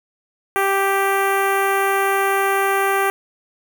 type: tone with notch filter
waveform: 10% pulse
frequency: 392 Hz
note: G4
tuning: in tune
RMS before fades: -18 dBFS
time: 0.56-3.1 s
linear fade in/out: 0 ms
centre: 5100 Hz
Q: 0.52
effects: 8-bit